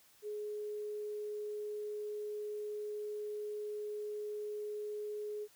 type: tone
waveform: sine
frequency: 420 Hz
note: G#4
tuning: 19 cents sharp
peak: -38 dBFS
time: 0.22-5.48 s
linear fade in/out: 50 ms
effects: white hiss -65 dBFS RMS until 5.55 s